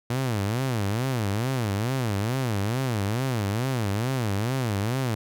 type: tone with vibrato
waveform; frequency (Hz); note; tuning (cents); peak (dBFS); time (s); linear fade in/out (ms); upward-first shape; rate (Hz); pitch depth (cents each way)
sawtooth; 114.8; A#2; -26; -20; 0.1-5.15; 5; sine; 2.3; 270
effects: none